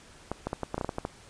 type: clicks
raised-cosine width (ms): 1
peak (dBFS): -16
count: 11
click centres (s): 0.316 / 0.47 / 0.531 / 0.633 / 0.744 / 0.78 / 0.812 / 0.846 / 0.892 / 0.984 / 1.051
effects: pink hiss -53 dBFS RMS until 1.29 s + resampled to 22050 Hz